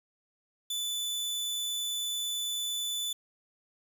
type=tone; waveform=sawtooth; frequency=3491 Hz; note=A7; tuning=14 cents flat; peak=-28 dBFS; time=0.7-3.13 s; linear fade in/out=5 ms; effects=9-bit